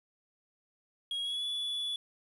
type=tone with pitch glide; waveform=triangle; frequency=3296 to 3428 Hz; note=G#7 to A7; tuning=-14 to -46 cents; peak=-31 dBFS; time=1.11-1.96 s; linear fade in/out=2 ms; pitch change=+68 cents; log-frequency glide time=1.22-1.44 s; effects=resampled to 32000 Hz + 10-bit